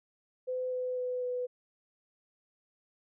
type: tone with pitch steps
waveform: sine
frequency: 508 / 504.2 / 500.4 / 496.7 Hz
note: B4 / B4 / B4 / B4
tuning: +49 / +36 / +23 / +10 cents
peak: -31 dBFS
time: 0.47-1.47 s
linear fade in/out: 20 ms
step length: 250 ms
effects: none